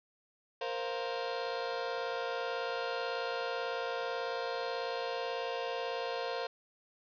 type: chord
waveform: sawtooth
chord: Bb suspended second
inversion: none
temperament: just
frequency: 466.2 / 524.4 / 699.2 Hz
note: Bb4 / C5 / F5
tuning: 0 / +4 / +2 cents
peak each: -34 / -34 / -36 dBFS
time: 0.61-6.47 s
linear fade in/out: 5 ms
effects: resampled to 11025 Hz + 9-bit